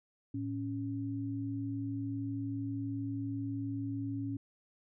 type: tone pair together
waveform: sine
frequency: 110.2 / 277.5 Hz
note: A2 / C#4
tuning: +3 / +2 cents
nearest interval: octave + major third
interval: 1599 cents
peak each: -38 / -36 dBFS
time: 0.34-4.37 s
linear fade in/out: 5 ms
effects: none